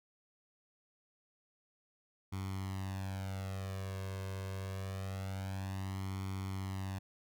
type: tone with flanger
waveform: sawtooth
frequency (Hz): 96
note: G2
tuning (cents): -36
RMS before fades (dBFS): -40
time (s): 2.32-6.99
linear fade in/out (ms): 10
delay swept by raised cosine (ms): 0.9 to 1.9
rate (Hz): 0.25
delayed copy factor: +0.8
effects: none